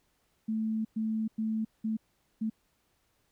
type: tone bursts at uneven times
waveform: sine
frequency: 219.8 Hz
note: A3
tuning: 2 cents flat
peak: -28 dBFS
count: 5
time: 0.48-0.85 / 0.96-1.28 / 1.38-1.65 / 1.84-1.97 / 2.41-2.5 s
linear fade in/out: 10 ms
effects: pink hiss -73 dBFS RMS until 3.31 s